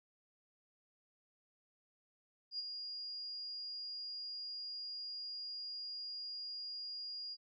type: tone with ADSR envelope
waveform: sine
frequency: 4844 Hz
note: D#8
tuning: 47 cents flat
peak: -36 dBFS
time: 2.51-7.37 s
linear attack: 79 ms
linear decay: 23 ms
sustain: -6 dB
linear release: 45 ms
effects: none